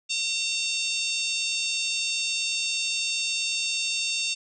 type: harmonic tone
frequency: 909 Hz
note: A#5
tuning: 44 cents flat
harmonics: 3 / 4 / 5 / 6 / 7 / 8 / 9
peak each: -29 / -31 / -33 / -35 / -36 / -37 / -38 dBFS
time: 0.09-4.35 s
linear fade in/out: 20 ms
effects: none

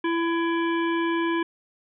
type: harmonic tone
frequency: 334.6 Hz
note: E4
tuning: 26 cents sharp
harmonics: 1 / 3 / 5 / 7 / 9 / 10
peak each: -23 / -29 / -32 / -36 / -41 / -44 dBFS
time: 0.04-1.43 s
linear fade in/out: 5 ms
effects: none

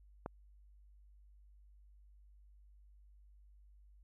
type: click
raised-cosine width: 1 ms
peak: -26 dBFS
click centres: 0.261 s
effects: added 50 Hz sine -59 dBFS peak until 4.03 s

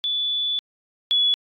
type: tone pair in turn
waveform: sine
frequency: 3461 / 3400 Hz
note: A7 / G#7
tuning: -29 / +40 cents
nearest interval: unison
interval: 31 cents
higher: first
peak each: -21 / -16 dBFS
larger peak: second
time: 0.04-0.59 / 1.11-1.34 s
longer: first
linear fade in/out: 0 ms
effects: AAC 64 kbps

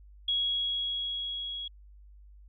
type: tone with level ramp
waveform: sine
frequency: 3322 Hz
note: G#7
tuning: in tune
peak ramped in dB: -25 to -35 dBFS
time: 0.28-1.68 s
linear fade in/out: 5 ms
effects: added 50 Hz sine -50 dBFS peak until 2.48 s

